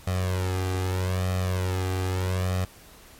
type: tone with flanger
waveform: sawtooth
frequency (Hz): 92.5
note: F#2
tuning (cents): 0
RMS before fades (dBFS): -26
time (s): 0.07-2.65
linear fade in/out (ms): 5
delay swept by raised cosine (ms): 1.6 to 2.54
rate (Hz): 0.8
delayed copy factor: +0.85
effects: pink hiss -50 dBFS RMS until 3.19 s + MP3 64 kbps